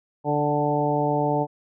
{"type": "harmonic tone with a mistuned harmonic", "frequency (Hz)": 146.83, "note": "D3", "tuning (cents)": 0, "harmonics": [1, 2, 3, 4, 5, 6], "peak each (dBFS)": [-27, -27, -27, -27, -27, -27], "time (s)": [0.24, 1.47], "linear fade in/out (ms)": 50, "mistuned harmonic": 5, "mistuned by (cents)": 22, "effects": []}